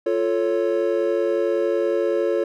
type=chord; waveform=triangle; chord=F augmented; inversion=none; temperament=equal; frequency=349.2 / 440 / 554.4 Hz; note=F4 / A4 / C#5; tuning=0 / 0 / 0 cents; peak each=-21 dBFS; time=0.06-2.44 s; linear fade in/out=5 ms; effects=none